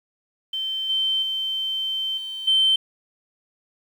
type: tone with level steps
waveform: sine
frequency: 3100 Hz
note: G7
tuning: 20 cents flat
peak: -24 / -19 / -23 / -29 / -14 dBFS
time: 0.53-2.76 s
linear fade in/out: 5 ms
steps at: 0.89 / 1.22 / 2.17 / 2.47 s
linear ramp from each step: 10 ms
effects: tanh soft clip ceiling -11 dBFS + 8-bit